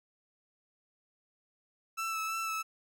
30% pulse tone with vibrato, 1318.5 Hz, E6, in tune, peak -30 dBFS, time 1.97-2.63 s, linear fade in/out 20 ms, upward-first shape sine, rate 3 Hz, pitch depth 21 cents each way, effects none

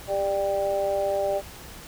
sine tone with amplitude modulation, 592 Hz, D5, 14 cents sharp, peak -18 dBFS, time 0.07-1.42 s, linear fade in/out 50 ms, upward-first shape sine, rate 195 Hz, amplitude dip 95%, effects added 60 Hz sine -52 dBFS peak until 1.87 s + pink hiss -43 dBFS RMS until 1.87 s

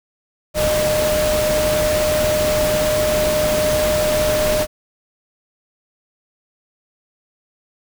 sine tone in noise, 610 Hz, D#5, 34 cents flat, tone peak -16 dBFS, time 0.54-4.67 s, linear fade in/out 50 ms, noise pink, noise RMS -22 dBFS, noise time 0.54-4.67 s, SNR +3 dB, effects none

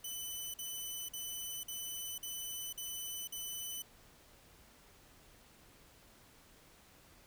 10% pulse tone bursts, 3003 Hz, F#7, 25 cents sharp, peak -32 dBFS, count 7, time 0.04-3.822 s, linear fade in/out 5 ms, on 500 ms, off 47 ms, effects pink hiss -62 dBFS RMS until 7.26 s

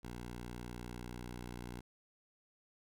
10% pulse tone with pitch glide, 60.1 to 60.45 Hz, B1 to B1, -46 to -36 cents, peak -36 dBFS, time 0.03-1.81 s, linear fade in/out 10 ms, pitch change +10 cents, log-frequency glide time 0.26-1.62 s, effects none

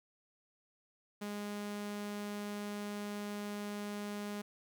sawtooth tone, 206.1 Hz, G#3, 13 cents flat, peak -35 dBFS, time 1.21-4.42 s, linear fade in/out 10 ms, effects 12-bit

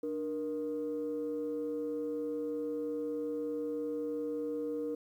sine tone pair together, 297.1 / 471.6 Hz, D4 / A#4, +20 / +20 cents, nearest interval minor sixth, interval 800 cents, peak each -36 / -34 dBFS, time 0.03-4.95 s, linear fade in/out 5 ms, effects tanh soft clip ceiling -28 dBFS + 11-bit

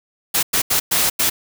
white noise bursts at uneven times, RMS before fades -17 dBFS, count 5, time 0.34-0.43 / 0.53-0.62 / 0.7-0.8 / 0.91-1.1 / 1.19-1.3 s, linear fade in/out 10 ms, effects none

